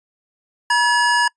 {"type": "tone pair together", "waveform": "square", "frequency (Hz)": [960.2, 1704], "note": ["B5", "G#6"], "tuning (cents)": [-49, 44], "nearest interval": "minor seventh", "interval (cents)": 993, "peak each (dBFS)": -17, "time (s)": [0.7, 1.28], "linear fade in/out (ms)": 5, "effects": ["noise-tail reverb RT60 0.1 s tail -26 dB re dry", "resampled to 22050 Hz"]}